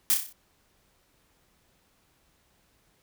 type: noise with echo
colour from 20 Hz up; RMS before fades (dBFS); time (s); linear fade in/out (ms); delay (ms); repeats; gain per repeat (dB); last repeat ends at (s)
blue; -22; 0.1-0.14; 0; 31; 6; -5; 0.326
effects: pink hiss -67 dBFS RMS until 3.02 s